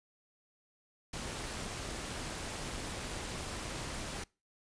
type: noise with amplitude modulation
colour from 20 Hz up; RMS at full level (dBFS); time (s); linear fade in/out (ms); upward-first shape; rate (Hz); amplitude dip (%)
pink; -38; 1.13-4.24; 5; sine; 282; 55
effects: noise-tail reverb RT60 0.3 s tail -25 dB re dry + resampled to 22050 Hz